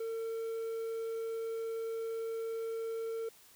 triangle tone, 452.9 Hz, A#4, 50 cents flat, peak -33 dBFS, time 0-3.29 s, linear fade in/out 5 ms, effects white hiss -60 dBFS RMS until 3.55 s

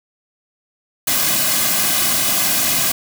white noise with comb filter, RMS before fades -17 dBFS, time 1.07-2.92 s, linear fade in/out 5 ms, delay 2.2 ms, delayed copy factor -0.7, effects none

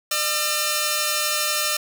5% pulse tone pair together, 602.7 / 1353 Hz, D5 / E6, +45 / +45 cents, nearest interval octave + major second, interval 1400 cents, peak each -12 dBFS, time 0.11-1.77 s, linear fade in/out 5 ms, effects none

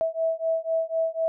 sine beating tone pair, 650 / 654 Hz, E5 / E5, -24 / -14 cents, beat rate 4 Hz, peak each -26 dBFS, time 0.01-1.28 s, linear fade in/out 0 ms, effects none

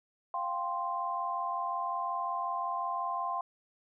sine chord, F suspended second, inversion none, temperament equal, 698.5 / 784 / 1046.5 Hz, F5 / G5 / C6, 0 / 0 / 0 cents, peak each -37 / -38 / -33 dBFS, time 0.34-3.41 s, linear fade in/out 2 ms, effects none

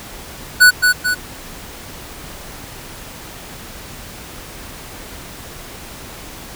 square tone with echo, 1480 Hz, F#6, in tune, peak -5 dBFS, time 0.6-0.71 s, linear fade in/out 20 ms, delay 220 ms, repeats 2, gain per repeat -5 dB, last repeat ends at 1.15 s, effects pink hiss -34 dBFS RMS until 6.55 s

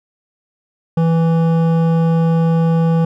sine tone with hard clipping, 164.81 Hz, E3, in tune, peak -13 dBFS, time 0.97-3.05 s, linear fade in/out 5 ms, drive 12 dB, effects none

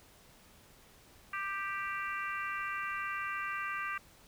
harmonic tone with a mistuned harmonic, 392 Hz, G4, in tune, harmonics 3 / 4 / 5 / 6 / 7, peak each -38 / -40 / -42 / -44 / -45 dBFS, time 1.33-3.98 s, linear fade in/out 5 ms, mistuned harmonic 3, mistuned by +15 cents, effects pink hiss -60 dBFS RMS until 4.27 s

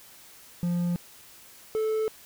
triangle tone pair in turn, 174.61 / 436.8 Hz, F3 / A4, 0 / -13 cents, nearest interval octave + major third, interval 1587 cents, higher second, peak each -22 dBFS, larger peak neither, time 0.63-0.96 / 1.75-2.08 s, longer neither, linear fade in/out 0 ms, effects white hiss -51 dBFS RMS until 2.25 s

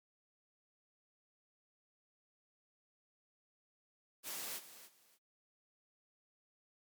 white noise with echo, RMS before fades -43 dBFS, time 4.23-4.61 s, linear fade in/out 50 ms, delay 290 ms, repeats 2, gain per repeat -13 dB, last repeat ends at 5.19 s, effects high-pass 200 Hz 12 dB/octave + MP3 96 kbps

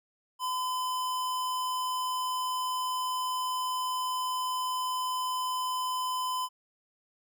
square tone, 1015 Hz, B5, 47 cents sharp, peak -30 dBFS, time 0.39-6.49 s, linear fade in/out 50 ms, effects none

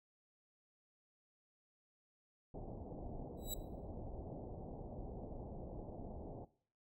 pink low-pass noise, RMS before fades -48 dBFS, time 2.54-6.45 s, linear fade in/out 5 ms, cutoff 790 Hz, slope 48 dB/octave
10% pulse tone with exponential growth, 3904 Hz, B7, 21 cents flat, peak -30 dBFS, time 3.37-3.54 s, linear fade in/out 5 ms, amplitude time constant 35 ms
effects noise-tail reverb RT60 0.5 s tail -19 dB re dry

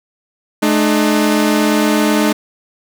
sawtooth tone pair together, 214.1 / 302.3 Hz, A3 / D#4, -47 / -50 cents, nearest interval tritone, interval 597 cents, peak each -10 dBFS, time 0.62-2.33 s, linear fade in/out 10 ms, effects none

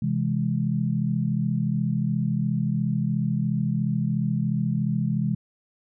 sine chord, C augmented, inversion none, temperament equal, 130.81 / 164.81 / 207.7 Hz, C3 / E3 / G#3, 0 / 0 / 0 cents, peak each -26 dBFS, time 0.02-5.35 s, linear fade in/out 5 ms, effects none

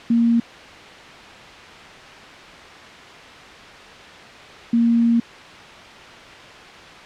sine tone pair in turn, 233.1 / 233.1 Hz, A#3 / A#3, 0 / 0 cents, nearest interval unison, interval 0 cents, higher neither, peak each -13 dBFS, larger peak neither, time 0.1-0.4 / 4.73-5.2 s, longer second, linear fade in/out 5 ms, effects white hiss -39 dBFS RMS until 7.05 s + low-pass 3000 Hz 12 dB/octave

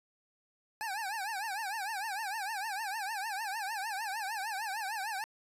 25% pulse tone with vibrato, 830.6 Hz, G#5, in tune, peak -31 dBFS, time 0.81-5.24 s, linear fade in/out 0 ms, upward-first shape triangle, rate 6.6 Hz, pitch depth 200 cents each way, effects resampled to 32000 Hz + 11-bit

